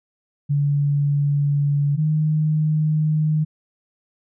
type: tone pair in turn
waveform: sine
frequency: 143.6 / 154.19 Hz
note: D3 / D#3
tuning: -39 / -15 cents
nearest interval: minor second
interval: 124 cents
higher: second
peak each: -16 dBFS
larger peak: neither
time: 0.49-1.97 / 1.97-3.45 s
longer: neither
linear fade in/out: 20 ms
effects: none